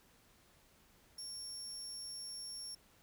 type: tone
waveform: 30% pulse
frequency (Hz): 5500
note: F8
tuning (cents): -27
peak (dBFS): -40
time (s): 1.18-2.75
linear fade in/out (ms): 5
effects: pink hiss -67 dBFS RMS until 3.02 s